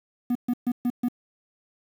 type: tone bursts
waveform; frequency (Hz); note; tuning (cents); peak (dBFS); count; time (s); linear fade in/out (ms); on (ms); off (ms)
triangle; 244.2; B3; -19; -19; 5; 0.3-1.085; 5; 53; 130
effects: 8-bit